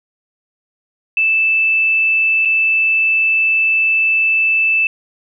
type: tone with dropouts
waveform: sine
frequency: 2637 Hz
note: E7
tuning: in tune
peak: -11 dBFS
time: 1.17-4.87 s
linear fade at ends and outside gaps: 2 ms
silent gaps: 2.451-2.455 s
effects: none